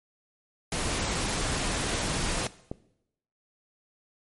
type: noise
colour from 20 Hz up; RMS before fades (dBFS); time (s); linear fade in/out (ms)
pink; -29; 0.72-2.47; 2
type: clicks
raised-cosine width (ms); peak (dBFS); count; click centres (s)
2; -23 / -19; 2; 1.252 / 2.715
effects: noise-tail reverb RT60 0.8 s tail -18 dB re dry + MP3 48 kbps